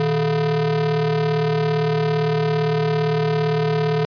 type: ring-modulated tone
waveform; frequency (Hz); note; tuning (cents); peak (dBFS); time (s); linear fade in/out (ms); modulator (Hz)
square; 138.59; C#3; 0; -15; 0-4.05; 0; 296
effects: resampled to 11025 Hz